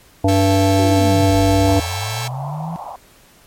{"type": "harmonic tone", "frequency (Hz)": 97, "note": "G2", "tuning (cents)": -18, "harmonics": [1, 3, 5, 7, 9], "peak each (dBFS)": [-15, -16, -21, -18, -25], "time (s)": [0.24, 1.8], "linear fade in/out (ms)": 5}
{"type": "chord", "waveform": "5% pulse", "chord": "A dominant seventh", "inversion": "none", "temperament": "just", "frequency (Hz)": [440, 550, 660, 792], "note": ["A4", "C#5", "E5", "G5"], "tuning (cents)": [0, -14, 2, 18], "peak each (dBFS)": [-19, -20, -25, -19], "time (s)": [0.28, 2.28], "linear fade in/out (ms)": 5}
{"type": "linear two-way sweep", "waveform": "sine", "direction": "down then up", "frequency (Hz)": [392.4, 40.11, 170], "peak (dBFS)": -23, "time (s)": [0.79, 2.76], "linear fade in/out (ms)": 0, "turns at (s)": 1.36}
{"type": "band-pass noise", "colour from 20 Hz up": "pink", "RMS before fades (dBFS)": -31, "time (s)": [1.67, 2.96], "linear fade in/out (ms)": 0, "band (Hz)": [660, 980], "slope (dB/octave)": 48}
{"effects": ["pink hiss -49 dBFS RMS until 3.46 s", "MP3 64 kbps"]}